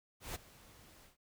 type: noise with ADSR envelope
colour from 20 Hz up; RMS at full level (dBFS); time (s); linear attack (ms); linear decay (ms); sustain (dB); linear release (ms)
pink; -41; 0.2-1.17; 150; 17; -19; 130
effects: noise-tail reverb RT60 0.1 s tail -25 dB re dry